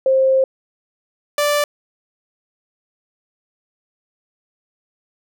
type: tone pair in turn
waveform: sine / sawtooth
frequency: 529 / 586.3 Hz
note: C5 / D5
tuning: +19 / -3 cents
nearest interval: major second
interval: 178 cents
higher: second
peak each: -11 dBFS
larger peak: neither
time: 0.06-0.44 / 1.38-1.64 s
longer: first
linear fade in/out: 2 ms
effects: none